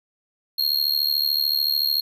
square tone with amplitude modulation, 4262 Hz, C8, 31 cents sharp, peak -16 dBFS, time 0.58-2.01 s, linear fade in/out 10 ms, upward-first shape sine, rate 73.6 Hz, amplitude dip 90%, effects none

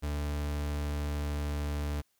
40% pulse tone, 73.3 Hz, D2, 3 cents flat, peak -30 dBFS, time 0.02-2.02 s, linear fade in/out 20 ms, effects white hiss -74 dBFS RMS until 2.19 s

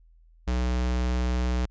square tone, 61.74 Hz, B1, in tune, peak -24 dBFS, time 0.47-1.66 s, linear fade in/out 10 ms, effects added 41 Hz sine -53 dBFS peak until 1.7 s + resampled to 16000 Hz

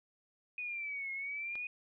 sine linear two-way sweep, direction down then up, 2489 to 2151 to 2489 Hz, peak -37 dBFS, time 0.58-1.67 s, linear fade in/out 2 ms, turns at 1.12 s
click, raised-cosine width 0.3 ms, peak -33 dBFS, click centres 1.555 s
effects none

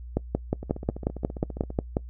two click trains, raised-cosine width 2 ms, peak -10 / -22 dBFS, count 11 / 17, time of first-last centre 0.17-1.969 / 0.63-1.704 s, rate 5.56 / 14.9 Hz, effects noise-tail reverb RT60 0.1 s tail -23 dB re dry + added 60 Hz sine -37 dBFS peak until 2.09 s

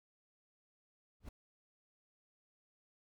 brown noise with exponential growth, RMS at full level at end -39 dBFS, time 1.2-1.29 s, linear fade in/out 5 ms, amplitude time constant 19 ms, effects none

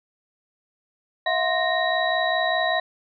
sine tone cluster, 653 / 718 / 1049 / 1855 / 3902 Hz, E5 / F5 / C6 / A#6 / B7, -17 / +48 / +4 / -9 / -22 cents, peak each -25 / -25 / -31 / -25 / -29 dBFS, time 1.26-2.8 s, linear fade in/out 5 ms, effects none

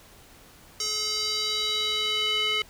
square tone with band-pass filter sweep, 428.2 Hz, A4, 47 cents flat, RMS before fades -27 dBFS, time 0.8-2.62 s, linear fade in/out 2 ms, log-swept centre 5700 to 2700 Hz, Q 3.7, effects pink hiss -52 dBFS RMS until 2.69 s

